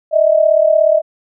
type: tone pair together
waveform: sine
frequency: 611 / 647.8 Hz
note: D#5 / E5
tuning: -32 / -30 cents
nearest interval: minor second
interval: 102 cents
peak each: -11 dBFS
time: 0.11-1.02 s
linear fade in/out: 50 ms
effects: none